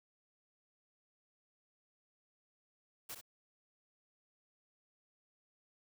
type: noise with echo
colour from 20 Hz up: white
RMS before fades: -45 dBFS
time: 3.09-3.15 s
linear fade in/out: 10 ms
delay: 63 ms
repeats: 1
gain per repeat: -7 dB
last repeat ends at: 3.213 s
effects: none